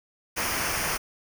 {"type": "noise with comb filter", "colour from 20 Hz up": "pink", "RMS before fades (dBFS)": -28, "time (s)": [0.36, 0.98], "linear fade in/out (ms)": 20, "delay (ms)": 0.26, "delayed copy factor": -0.65, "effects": []}